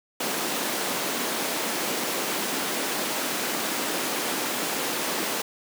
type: high-pass noise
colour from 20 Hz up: pink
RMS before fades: -28 dBFS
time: 0.2-5.42 s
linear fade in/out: 5 ms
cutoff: 220 Hz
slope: 24 dB/octave
effects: none